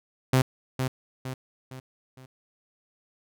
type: tone with echo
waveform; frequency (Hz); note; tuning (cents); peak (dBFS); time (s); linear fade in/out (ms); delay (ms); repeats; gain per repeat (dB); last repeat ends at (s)
sawtooth; 130; C3; -11; -14; 0.33-0.42; 5; 460; 4; -7; 2.26
effects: none